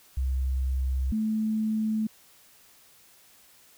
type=tone pair in turn; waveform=sine; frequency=65.4 / 217.8 Hz; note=C2 / A3; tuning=0 / -17 cents; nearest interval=octave + major sixth; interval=2083 cents; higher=second; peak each=-24 dBFS; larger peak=neither; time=0.17-1.12 / 1.12-2.07 s; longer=neither; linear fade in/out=5 ms; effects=white hiss -57 dBFS RMS until 3.77 s